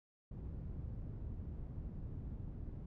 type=low-pass noise; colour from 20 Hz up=white; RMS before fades=-45 dBFS; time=0.31-2.86 s; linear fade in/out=5 ms; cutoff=110 Hz; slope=12 dB/octave; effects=none